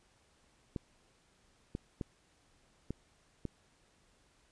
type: clicks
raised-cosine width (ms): 3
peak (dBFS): -24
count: 5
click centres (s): 0.762 / 1.751 / 2.012 / 2.906 / 3.453
effects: pink hiss -69 dBFS RMS until 4.51 s + resampled to 22050 Hz